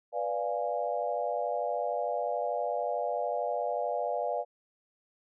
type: chord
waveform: sine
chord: B diminished seventh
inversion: none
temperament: equal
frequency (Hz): 493.9 / 587.3 / 698.5 / 830.6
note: B4 / D5 / F5 / Ab5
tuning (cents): 0 / 0 / 0 / 0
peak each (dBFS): -35 / -33 / -33 / -37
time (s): 0.12-4.45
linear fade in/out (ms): 50
effects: none